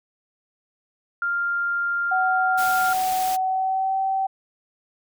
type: tone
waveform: sine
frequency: 1396.9 Hz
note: F6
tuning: in tune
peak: -21 dBFS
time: 1.22-2.93 s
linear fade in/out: 2 ms
type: tone with pitch glide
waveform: sine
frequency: 748 to 770.4 Hz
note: F#5 to G5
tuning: +19 to -30 cents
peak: -20 dBFS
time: 2.11-4.27 s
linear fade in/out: 10 ms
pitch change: +51 cents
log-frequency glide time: 3.26-3.98 s
type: noise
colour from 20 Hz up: white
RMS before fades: -32 dBFS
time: 2.57-3.37 s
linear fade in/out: 20 ms
effects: none